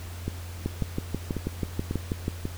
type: two click trains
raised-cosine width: 3 ms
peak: -16 / -14 dBFS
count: 5 / 11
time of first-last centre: 0.28-2.454 / 0.66-2.281 s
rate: 1.84 / 6.17 Hz
effects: added 87 Hz sine -36 dBFS peak until 2.57 s + pink hiss -45 dBFS RMS until 2.57 s